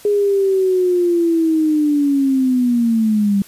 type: linear sweep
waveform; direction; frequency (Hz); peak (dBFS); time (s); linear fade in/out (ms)
sine; down; 415.3 to 196; -12; 0.05-3.42; 2
effects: white hiss -43 dBFS RMS until 3.47 s + resampled to 32000 Hz